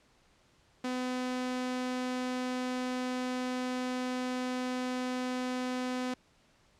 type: tone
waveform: sawtooth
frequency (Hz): 252.6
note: B3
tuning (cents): +39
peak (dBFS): -28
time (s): 0.84-6.14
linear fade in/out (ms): 5
effects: pink hiss -66 dBFS RMS until 6.79 s + low-pass 7000 Hz 12 dB/octave